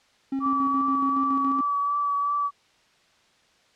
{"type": "tone with tremolo", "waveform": "triangle", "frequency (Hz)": 270, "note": "C#4", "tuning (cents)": -45, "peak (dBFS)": -22, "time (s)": [0.32, 1.61], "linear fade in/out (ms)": 5, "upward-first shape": "square", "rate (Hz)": 7.1, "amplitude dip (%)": 40}
{"type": "tone with vibrato", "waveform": "sine", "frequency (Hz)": 1149, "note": "D6", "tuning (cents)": -38, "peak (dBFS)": -22, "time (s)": [0.4, 2.51], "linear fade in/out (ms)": 50, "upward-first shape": "triangle", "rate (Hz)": 2.7, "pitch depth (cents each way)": 20}
{"effects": ["white hiss -61 dBFS RMS until 3.75 s", "low-pass 5000 Hz 12 dB/octave"]}